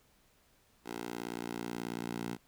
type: tone with high-pass filter sweep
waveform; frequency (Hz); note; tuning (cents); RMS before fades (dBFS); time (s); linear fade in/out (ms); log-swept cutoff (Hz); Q
10% pulse; 58.4; A#1; +4; -40; 0.84-2.38; 50; 350 to 190; 1.1
effects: pink hiss -68 dBFS RMS until 2.47 s